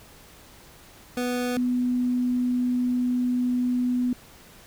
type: tone pair in turn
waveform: 25% pulse / sine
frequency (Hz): 246.9 / 248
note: B3 / B3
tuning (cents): 0 / +7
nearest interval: unison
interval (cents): 7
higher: second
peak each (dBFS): -21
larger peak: neither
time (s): 1.17-1.57 / 1.57-4.13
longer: second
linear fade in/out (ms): 2
effects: pink hiss -50 dBFS RMS until 4.66 s